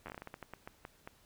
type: slowing click train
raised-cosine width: 0.5 ms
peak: -29 dBFS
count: 15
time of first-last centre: 0.06-1.075 s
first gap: 10 ms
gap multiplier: 1.27
effects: pink hiss -66 dBFS RMS until 1.25 s